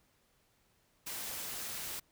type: noise with amplitude modulation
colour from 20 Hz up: white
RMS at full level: -39 dBFS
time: 1.06-2 s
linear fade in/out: 10 ms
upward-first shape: sine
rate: 252 Hz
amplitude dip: 45%
effects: pink hiss -72 dBFS RMS until 2.11 s